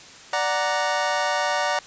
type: chord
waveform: 25% pulse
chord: D augmented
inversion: none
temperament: equal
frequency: 587.3 / 740 / 932.3 Hz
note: D5 / F#5 / A#5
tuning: 0 / 0 / 0 cents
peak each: -22 dBFS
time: 0.33-1.79 s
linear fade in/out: 2 ms
effects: white hiss -44 dBFS RMS until 1.86 s + resampled to 16000 Hz